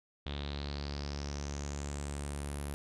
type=tone with low-pass filter sweep; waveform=sawtooth; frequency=71.6 Hz; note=D2; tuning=43 cents flat; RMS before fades=-39 dBFS; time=0.26-2.74 s; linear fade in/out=0 ms; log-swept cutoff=3500 to 11000 Hz; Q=6; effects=none